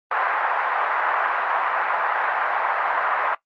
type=band-pass noise; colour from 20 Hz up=pink; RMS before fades=-22 dBFS; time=0.11-3.35 s; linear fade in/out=5 ms; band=770 to 1700 Hz; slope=24 dB/octave; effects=noise-tail reverb RT60 0.1 s tail -18 dB re dry + Opus 32 kbps

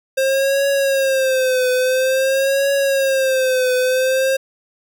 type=tone with vibrato; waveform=square; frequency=530 Hz; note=C5; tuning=22 cents sharp; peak=-15 dBFS; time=0.17-4.37 s; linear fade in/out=10 ms; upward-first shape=triangle; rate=0.49 Hz; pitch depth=89 cents each way; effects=none

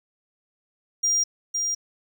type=tone with echo; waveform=triangle; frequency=5700 Hz; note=F8; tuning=34 cents sharp; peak=-18 dBFS; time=1.03-1.24 s; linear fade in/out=10 ms; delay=510 ms; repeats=1; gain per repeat=-4 dB; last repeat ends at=1.75 s; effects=none

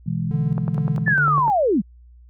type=chord; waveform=sine; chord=E major; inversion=second; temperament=equal; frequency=123.47 / 164.81 / 207.7 Hz; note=B2 / E3 / G#3; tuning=0 / 0 / 0 cents; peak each=-26 / -23 / -29 dBFS; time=0.06-1.14 s; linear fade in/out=10 ms
type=tone with tremolo; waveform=triangle; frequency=146.83 Hz; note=D3; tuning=in tune; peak=-19 dBFS; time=0.31-1.5 s; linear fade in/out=0 ms; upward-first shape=square; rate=2.3 Hz; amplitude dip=50%
type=click train; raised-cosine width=1 ms; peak=-16 dBFS; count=10; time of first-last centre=0.58-1.48 s; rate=10 Hz
type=linear sweep; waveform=sine; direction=down; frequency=1778 to 163.1 Hz; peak=-15 dBFS; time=1.06-1.82 s; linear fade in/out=20 ms
effects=added 60 Hz sine -44 dBFS peak until 2.29 s

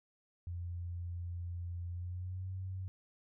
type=tone with pitch glide; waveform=sine; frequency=87.1 to 93.89 Hz; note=F2 to F#2; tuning=-4 to +26 cents; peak=-38 dBFS; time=0.47-2.88 s; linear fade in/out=0 ms; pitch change=+130 cents; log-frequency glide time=1.89-2.49 s; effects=none

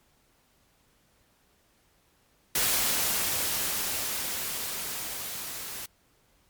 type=noise with level ramp; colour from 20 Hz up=white; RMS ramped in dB=-25 to -38 dBFS; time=2.55-5.86 s; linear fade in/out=5 ms; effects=pink hiss -66 dBFS RMS until 6.49 s + MP3 96 kbps

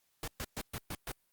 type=noise bursts; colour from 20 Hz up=pink; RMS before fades=-39 dBFS; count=6; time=0.23-1.118 s; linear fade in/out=2 ms; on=48 ms; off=120 ms; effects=white hiss -75 dBFS RMS until 1.32 s + Opus 48 kbps

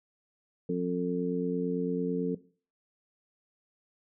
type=harmonic tone; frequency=89 Hz; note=F2; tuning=33 cents sharp; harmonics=2 / 3 / 4 / 5; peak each=-31 / -33 / -40 / -31 dBFS; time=0.69-2.35 s; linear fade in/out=5 ms; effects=noise-tail reverb RT60 0.4 s tail -18 dB re dry

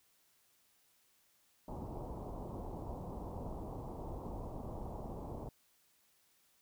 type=low-pass noise; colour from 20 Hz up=pink; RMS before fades=-44 dBFS; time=1.68-5.49 s; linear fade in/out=2 ms; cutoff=1000 Hz; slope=48 dB/octave; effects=white hiss -72 dBFS RMS until 6.61 s

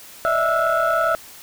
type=tone cluster; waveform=sine; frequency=591 / 620 / 658 / 1320 / 1442 Hz; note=D5 / D#5 / E5 / E6 / F#6; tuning=+11 / -6 / -3 / +2 / -45 cents; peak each=-27 / -27 / -19 / -19 / -23 dBFS; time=0.25-1.15 s; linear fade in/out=0 ms; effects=tanh soft clip ceiling -11 dBFS + white hiss -42 dBFS RMS until 1.42 s

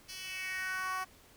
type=tone with high-pass filter sweep; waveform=10% pulse; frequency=374.1 Hz; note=F#4; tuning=19 cents sharp; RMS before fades=-38 dBFS; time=0.08-1.05 s; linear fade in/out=20 ms; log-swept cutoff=3900 to 900 Hz; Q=3.3; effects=pink hiss -60 dBFS RMS until 1.36 s

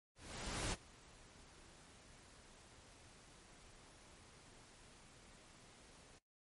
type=noise with ADSR envelope; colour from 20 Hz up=pink; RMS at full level=-40 dBFS; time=0.15-6.19 s; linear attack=570 ms; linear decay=38 ms; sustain=-22 dB; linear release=13 ms; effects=noise-tail reverb RT60 0.2 s tail -22 dB re dry + MP3 48 kbps

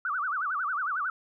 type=tone with vibrato; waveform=sine; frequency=1318.5 Hz; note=E6; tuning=in tune; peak=-27 dBFS; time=0.05-1.1 s; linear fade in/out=2 ms; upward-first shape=sine; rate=11 Hz; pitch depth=260 cents each way; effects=none

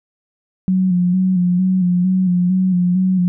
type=tone with vibrato; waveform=sine; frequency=182.3 Hz; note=F#3; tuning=25 cents flat; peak=-12 dBFS; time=0.68-3.28 s; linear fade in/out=0 ms; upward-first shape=square; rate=2.2 Hz; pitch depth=40 cents each way; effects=none

